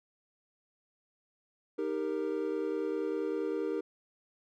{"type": "chord", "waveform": "triangle", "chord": "Eb major", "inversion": "none", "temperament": "equal with one note detuned", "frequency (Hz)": [311.1, 396.1, 466.2], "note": ["Eb4", "G4", "Bb4"], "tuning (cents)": [0, 18, 0], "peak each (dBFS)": [-34, -33, -33], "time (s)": [1.78, 3.81], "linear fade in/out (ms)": 10, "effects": []}